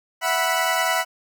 20% pulse chord, E suspended second, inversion none, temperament equal with one note detuned, 659.3 / 740 / 983.8 Hz, E5 / F#5 / B5, 0 / 0 / -7 cents, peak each -19 dBFS, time 0.21-1.05 s, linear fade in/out 50 ms, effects none

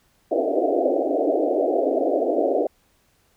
white band-pass noise, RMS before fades -21 dBFS, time 0.31-2.67 s, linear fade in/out 5 ms, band 270 to 710 Hz, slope 96 dB/octave, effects pink hiss -63 dBFS RMS until 3.36 s

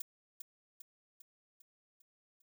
violet noise with echo, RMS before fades -39 dBFS, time 0-0.02 s, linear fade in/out 5 ms, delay 400 ms, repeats 6, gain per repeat -5 dB, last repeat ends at 2.42 s, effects none

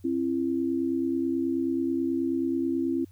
sine tone pair together, 266.7 / 336 Hz, C4 / E4, +33 / +33 cents, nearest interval major third, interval 400 cents, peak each -27 dBFS, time 0.04-3.05 s, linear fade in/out 10 ms, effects added 93 Hz sine -49 dBFS peak until 3.11 s + white hiss -66 dBFS RMS until 3.11 s

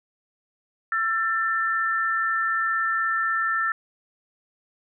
sine tone pair together, 1342 / 1778.8 Hz, E6 / A6, +31 / +18 cents, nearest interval perfect fourth, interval 487 cents, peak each -24 dBFS, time 0.92-3.72 s, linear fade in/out 2 ms, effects none

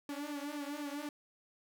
sawtooth tone with flanger, 290 Hz, D4, 22 cents flat, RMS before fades -41 dBFS, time 0.09-1.09 s, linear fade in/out 2 ms, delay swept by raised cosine 1.4 to 5.1 ms, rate 4 Hz, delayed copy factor -1, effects none

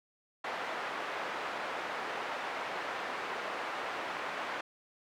pink band-pass noise, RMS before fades -38 dBFS, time 0.44-4.61 s, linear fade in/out 5 ms, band 620 to 2000 Hz, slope 12 dB/octave, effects none

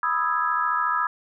sine chord, E major seventh, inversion second, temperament equal, 987.8 / 1244.5 / 1318.5 / 1661.2 Hz, B5 / D#6 / E6 / G#6, 0 / 0 / 0 / 0 cents, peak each -27 / -25 / -26 / -28 dBFS, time 0.03-1.07 s, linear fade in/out 2 ms, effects none

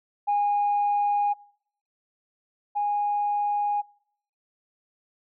sine tone pair in turn, 820 / 823.7 Hz, G#5 / G#5, -22 / -14 cents, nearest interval unison, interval 8 cents, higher second, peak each -19 / -22 dBFS, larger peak first, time 0.27-1.34 / 2.75-3.82 s, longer neither, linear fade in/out 20 ms, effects noise-tail reverb RT60 0.7 s tail -26 dB re dry + tanh soft clip ceiling -17 dBFS

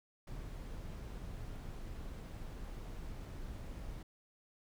brown noise, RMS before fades -45 dBFS, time 0.27-4.03 s, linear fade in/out 5 ms, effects none

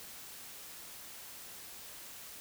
silence, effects white hiss -49 dBFS RMS until 2.4 s

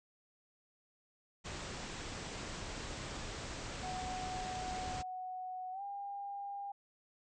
pink low-pass noise, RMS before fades -44 dBFS, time 1.44-5.03 s, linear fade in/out 20 ms, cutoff 8200 Hz, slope 96 dB/octave
sine tone with pitch glide, 740 to 802.3 Hz, F#5 to G5, 0 to +40 cents, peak -40 dBFS, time 3.83-6.72 s, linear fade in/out 5 ms, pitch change +140 cents, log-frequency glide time 5.72-5.82 s
effects none

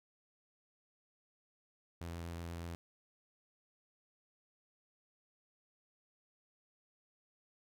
sawtooth tone with vibrato, 84.7 Hz, E2, 48 cents sharp, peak -38 dBFS, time 2.01-2.75 s, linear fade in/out 0 ms, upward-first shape sine, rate 8.1 Hz, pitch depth 12 cents each way, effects none

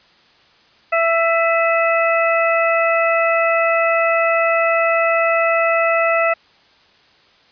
harmonic tone with a mistuned harmonic, 665 Hz, E5, 15 cents sharp, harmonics 1 / 2 / 3 / 4, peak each -16 / -19 / -21 / -22 dBFS, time 0.92-6.34 s, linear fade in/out 10 ms, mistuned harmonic 4, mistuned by -47 cents, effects white hiss -52 dBFS RMS until 7.51 s + resampled to 11025 Hz

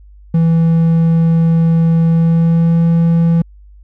triangle tone with pitch glide, 164.81 to 167.01 Hz, E3 to E3, 0 to +23 cents, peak -6 dBFS, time 0.34-3.42 s, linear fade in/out 5 ms, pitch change +23 cents, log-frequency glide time 2.07-2.83 s, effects added 50 Hz sine -37 dBFS peak until 3.83 s

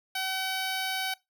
10% pulse tone, 760 Hz, F#5, 46 cents sharp, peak -21 dBFS, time 0.15-1.14 s, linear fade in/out 5 ms, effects noise-tail reverb RT60 0.2 s tail -21 dB re dry

